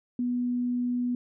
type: tone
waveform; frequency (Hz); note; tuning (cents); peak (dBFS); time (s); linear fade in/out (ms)
sine; 245.3; B3; -12; -25; 0.19-1.15; 2
effects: none